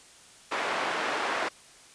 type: band-pass noise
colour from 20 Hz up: white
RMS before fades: -30 dBFS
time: 0.51-1.49 s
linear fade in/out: 10 ms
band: 390 to 1600 Hz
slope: 12 dB/octave
effects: white hiss -53 dBFS RMS until 1.94 s + resampled to 22050 Hz